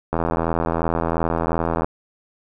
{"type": "click train", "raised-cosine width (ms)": 1, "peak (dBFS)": -7, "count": 143, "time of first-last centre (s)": [0.13, 1.845], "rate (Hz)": 82.8, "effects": []}